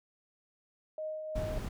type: tone with tremolo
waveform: sine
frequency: 622.3 Hz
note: D#5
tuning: in tune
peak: -34 dBFS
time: 0.98-1.58 s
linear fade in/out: 2 ms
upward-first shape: triangle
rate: 3 Hz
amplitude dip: 40%
type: noise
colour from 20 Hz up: brown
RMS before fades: -36 dBFS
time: 1.35-1.69 s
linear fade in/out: 10 ms
effects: none